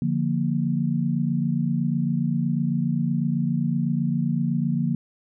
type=chord; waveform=sine; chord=Bb major; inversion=first; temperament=equal; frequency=146.83 / 174.61 / 233.1 Hz; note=D3 / F3 / Bb3; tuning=0 / 0 / 0 cents; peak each=-25 dBFS; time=0.02-4.95 s; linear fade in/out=2 ms; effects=none